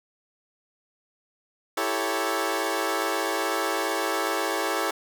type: chord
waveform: 15% pulse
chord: A dominant seventh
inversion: second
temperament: equal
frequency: 329.6 / 392 / 440 / 554.4 Hz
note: E4 / G4 / A4 / C#5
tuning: 0 / 0 / 0 / 0 cents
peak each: -24 dBFS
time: 1.77-4.91 s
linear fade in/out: 5 ms
effects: none